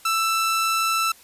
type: tone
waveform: sawtooth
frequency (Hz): 1327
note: E6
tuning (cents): +11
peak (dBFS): -16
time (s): 0.05-1.12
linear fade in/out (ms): 5
effects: white hiss -50 dBFS RMS until 1.23 s + resampled to 32000 Hz